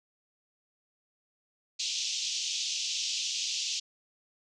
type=band-pass noise; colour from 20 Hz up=white; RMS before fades=-33 dBFS; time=1.79-3.8 s; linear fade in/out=10 ms; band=2700 to 6600 Hz; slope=48 dB/octave; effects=none